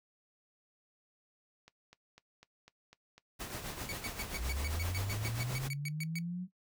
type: click train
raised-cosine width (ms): 0.2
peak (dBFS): -37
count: 8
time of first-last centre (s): 1.68-3.43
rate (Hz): 4
type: noise with tremolo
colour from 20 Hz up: pink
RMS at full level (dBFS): -40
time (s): 3.39-5.69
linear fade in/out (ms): 20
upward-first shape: sine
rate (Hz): 7.6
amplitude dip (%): 55
type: tone bursts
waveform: sawtooth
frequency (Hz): 2250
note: C#7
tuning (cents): +25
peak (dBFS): -35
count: 16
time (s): 3.89-6.186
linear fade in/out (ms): 0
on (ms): 31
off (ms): 120
type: linear sweep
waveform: sine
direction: up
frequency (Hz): 56.3 to 185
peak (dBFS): -35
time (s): 4.36-6.48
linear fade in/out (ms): 50
effects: noise-tail reverb RT60 0.1 s tail -17 dB re dry